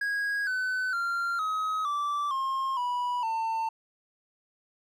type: tone with pitch steps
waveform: triangle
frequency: 1647 / 1510.3 / 1385 / 1270 / 1164.6 / 1067.9 / 979.3 / 898 Hz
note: G#6 / F#6 / F6 / D#6 / D6 / C6 / B5 / A5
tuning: -15 / +35 / -15 / +35 / -15 / +35 / -15 / +35 cents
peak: -25 dBFS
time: 0.01-3.69 s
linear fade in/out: 5 ms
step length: 460 ms
effects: none